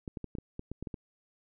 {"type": "clicks", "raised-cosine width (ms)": 3, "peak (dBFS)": -25, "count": 10, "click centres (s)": [0.078, 0.172, 0.243, 0.352, 0.385, 0.594, 0.716, 0.826, 0.872, 0.942], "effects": []}